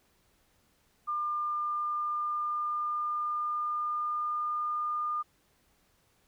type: tone with pitch glide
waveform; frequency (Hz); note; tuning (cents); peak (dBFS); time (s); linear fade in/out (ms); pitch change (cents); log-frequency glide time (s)
sine; 1200 to 1211.8; D6 to D#6; +37 to -46; -29; 1.07-5.23; 20; +17; 1.39-4.7
effects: pink hiss -69 dBFS RMS until 6.27 s